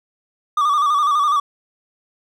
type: tone with vibrato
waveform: triangle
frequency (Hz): 1174.7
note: D6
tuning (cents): 0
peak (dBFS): -12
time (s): 0.57-1.4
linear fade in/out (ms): 5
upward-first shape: square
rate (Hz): 12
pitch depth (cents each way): 56
effects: none